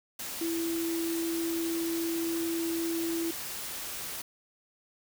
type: tone in noise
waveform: sine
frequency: 332.6 Hz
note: E4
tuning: 16 cents sharp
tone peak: -29 dBFS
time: 0.41-3.31 s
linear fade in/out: 5 ms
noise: white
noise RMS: -38 dBFS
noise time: 0.19-4.22 s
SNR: +6 dB
effects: none